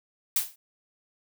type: noise with exponential decay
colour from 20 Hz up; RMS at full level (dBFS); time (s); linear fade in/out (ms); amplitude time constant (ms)
blue; -20; 0.36-0.56; 5; 42
effects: none